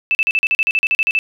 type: tone bursts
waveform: sine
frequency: 2636 Hz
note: E7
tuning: 1 cent flat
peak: -12 dBFS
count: 14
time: 0.11-1.189 s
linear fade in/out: 0 ms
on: 39 ms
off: 41 ms
effects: none